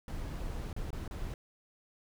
brown noise with dropouts, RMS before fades -38 dBFS, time 0.08-1.34 s, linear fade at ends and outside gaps 1 ms, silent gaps 0.729-0.764 / 0.905-0.929 / 1.078-1.11 s, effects none

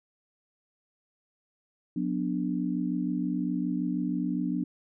sine chord, B minor, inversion second, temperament equal with one note detuned, 181.29 / 246.9 / 293.7 Hz, F#3 / B3 / D4, -35 / 0 / 0 cents, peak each -31 dBFS, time 1.96-4.64 s, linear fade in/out 5 ms, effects none

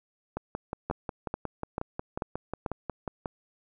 two click trains, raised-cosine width 1 ms, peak -16 / -18 dBFS, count 5 / 17, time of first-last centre 0.9-2.662 / 0.37-3.258 s, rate 2.27 / 5.54 Hz, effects none

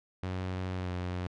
sawtooth tone with pitch glide, 92.5 to 89.87 Hz, F#2 to F#2, 0 to -50 cents, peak -29 dBFS, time 0.23-1.27 s, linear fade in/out 0 ms, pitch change -50 cents, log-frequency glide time 0.75-0.91 s, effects low-pass 4000 Hz 12 dB/octave

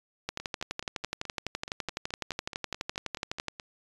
two click trains, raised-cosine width 0.2 ms, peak -22 / -14 dBFS, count 16 / 39, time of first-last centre 0.4-3.598 / 0.29-3.483 s, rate 4.69 / 11.9 Hz, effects resampled to 24000 Hz

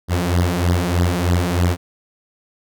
sawtooth beating tone pair, 86.5 / 89.7 Hz, F2 / F2, -16 / +47 cents, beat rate 3.2 Hz, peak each -14 / -15 dBFS, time 0.08-1.77 s, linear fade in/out 50 ms, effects none

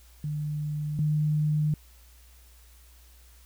sine tone pair in turn, 150 / 151.57 Hz, D3 / D#3, +37 / -45 cents, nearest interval unison, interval 18 cents, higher second, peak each -28 / -22 dBFS, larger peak second, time 0.24-0.99 / 0.99-1.74 s, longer neither, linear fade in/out 2 ms, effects added 60 Hz sine -52 dBFS peak until 3.45 s + white hiss -59 dBFS RMS until 3.45 s

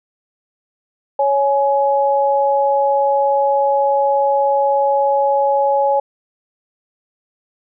sine tone pair together, 556 / 839.4 Hz, C#5 / G#5, +5 / +18 cents, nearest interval perfect fifth, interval 713 cents, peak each -15 dBFS, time 1.19-6 s, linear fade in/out 5 ms, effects none

